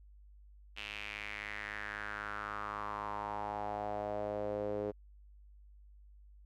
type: tone with band-pass filter sweep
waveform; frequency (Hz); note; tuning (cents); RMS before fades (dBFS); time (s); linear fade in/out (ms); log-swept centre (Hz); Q
sawtooth; 103.83; G#2; 0; -40; 0.76-4.92; 20; 2800 to 450; 4.2
effects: added 50 Hz sine -55 dBFS peak until 6.45 s